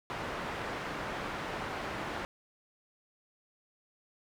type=low-pass noise; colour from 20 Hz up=white; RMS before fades=-38 dBFS; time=0.1-2.25 s; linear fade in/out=0 ms; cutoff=1500 Hz; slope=12 dB/octave; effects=none